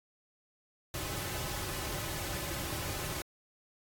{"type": "noise with comb filter", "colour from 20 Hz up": "pink", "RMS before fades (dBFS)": -37, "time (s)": [0.94, 3.22], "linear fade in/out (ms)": 2, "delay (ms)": 4.3, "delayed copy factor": -0.65, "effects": ["AAC 64 kbps"]}